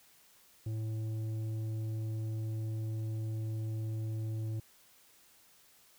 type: tone with tanh clipping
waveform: sine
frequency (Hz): 110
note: A2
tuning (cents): 0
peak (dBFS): -35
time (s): 0.66-4.6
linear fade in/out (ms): 5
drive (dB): 8
effects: white hiss -63 dBFS RMS until 5.98 s